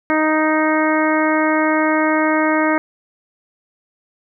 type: harmonic tone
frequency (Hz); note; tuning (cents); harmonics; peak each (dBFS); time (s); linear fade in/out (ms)
311.1; D#4; 0; 1 / 2 / 3 / 4 / 5 / 6 / 7; -17 / -20 / -22 / -23 / -24 / -25 / -25; 0.1-2.78; 0
effects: none